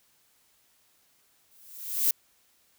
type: noise with exponential growth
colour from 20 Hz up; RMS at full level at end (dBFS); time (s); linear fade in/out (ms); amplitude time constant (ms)
violet; -21; 1.51-2.11; 5; 130
effects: white hiss -66 dBFS RMS until 2.78 s